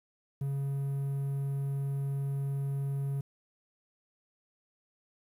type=tone; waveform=triangle; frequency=138.59 Hz; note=C#3; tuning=in tune; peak=-28 dBFS; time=0.41-3.21 s; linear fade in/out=5 ms; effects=10-bit